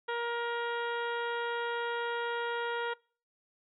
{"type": "harmonic tone", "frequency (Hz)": 471.9, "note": "A#4", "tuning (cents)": 21, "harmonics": [1, 2, 3, 4, 5, 6, 7, 8], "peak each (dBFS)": [-35, -36, -38, -42, -51, -50, -46, -54], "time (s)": [0.08, 2.94], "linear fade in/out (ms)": 10, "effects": ["noise-tail reverb RT60 0.4 s tail -25 dB re dry"]}